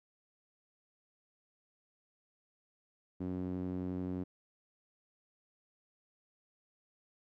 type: tone with band-pass filter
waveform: sawtooth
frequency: 91.4 Hz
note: F#2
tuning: 21 cents flat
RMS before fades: -38 dBFS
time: 3.2-4.24 s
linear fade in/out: 10 ms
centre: 260 Hz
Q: 2.1
effects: none